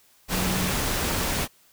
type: tone in noise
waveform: sine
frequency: 185 Hz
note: F#3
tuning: in tune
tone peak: -27 dBFS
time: 0.3-0.74 s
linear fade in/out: 50 ms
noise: pink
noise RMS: -26 dBFS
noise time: 0.28-1.48 s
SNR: -4 dB
effects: white hiss -59 dBFS RMS until 1.72 s